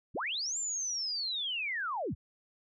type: linear two-way sweep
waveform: sine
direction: up then down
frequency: 32.7 to 7390 to 32.7 Hz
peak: -32 dBFS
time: 0.14-2.15 s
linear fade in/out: 20 ms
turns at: 0.58 s
effects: none